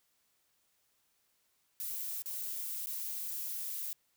violet noise with dropouts, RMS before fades -39 dBFS, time 1.8-3.93 s, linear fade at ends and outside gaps 0 ms, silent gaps 2.221-2.259 / 2.86-2.87 s, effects white hiss -75 dBFS RMS until 4.16 s

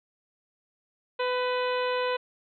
harmonic tone with a mistuned harmonic, 500 Hz, B4, 21 cents sharp, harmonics 1 / 2 / 3 / 4 / 5 / 6 / 7 / 8, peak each -27 / -31 / -36 / -40 / -38 / -41 / -44 / -43 dBFS, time 1.19-2.17 s, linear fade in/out 10 ms, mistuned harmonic 4, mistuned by -24 cents, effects none

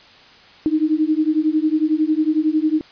sine beating tone pair, 305.2 / 316.2 Hz, D#4 / D#4, -33 / +28 cents, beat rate 11 Hz, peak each -18 dBFS, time 0.66-2.81 s, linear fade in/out 0 ms, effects white hiss -46 dBFS RMS until 2.91 s + resampled to 11025 Hz

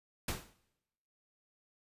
pink noise with exponential decay, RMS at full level -32 dBFS, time 0.28-0.54 s, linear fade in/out 5 ms, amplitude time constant 55 ms, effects noise-tail reverb RT60 0.9 s tail -20 dB re dry + resampled to 32000 Hz

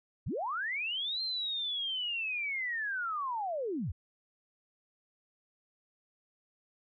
sine linear two-way sweep, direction up then down, 58.27 to 4186 to 58.27 Hz, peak -32 dBFS, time 0.26-3.92 s, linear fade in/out 10 ms, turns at 1.22 s, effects none

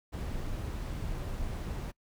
brown noise, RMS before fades -36 dBFS, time 0.12-1.92 s, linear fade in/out 20 ms, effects noise-tail reverb RT60 0.1 s tail -23 dB re dry

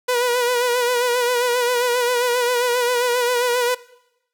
sawtooth tone with vibrato, 489.1 Hz, B4, 17 cents flat, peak -13 dBFS, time 0.08-3.75 s, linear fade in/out 10 ms, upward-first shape sine, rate 7.5 Hz, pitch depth 47 cents each way, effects noise-tail reverb RT60 0.9 s tail -21 dB re dry

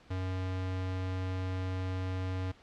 square tone, 93 Hz, F#2, 9 cents sharp, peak -33 dBFS, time 0.1-2.52 s, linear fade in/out 10 ms, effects pink hiss -59 dBFS RMS until 2.62 s + low-pass 4000 Hz 12 dB/octave

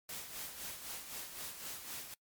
white noise with tremolo, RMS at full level -43 dBFS, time 0.09-2.14 s, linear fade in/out 2 ms, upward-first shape sine, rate 3.9 Hz, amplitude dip 55%, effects noise-tail reverb RT60 0.1 s tail -24 dB re dry + MP3 96 kbps

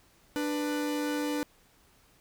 45% pulse tone pair together, 295.8 / 493.9 Hz, D4 / B4, +13 / 0 cents, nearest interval major sixth, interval 887 cents, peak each -30 / -35 dBFS, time 0.36-1.43 s, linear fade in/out 0 ms, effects pink hiss -63 dBFS RMS until 2.2 s

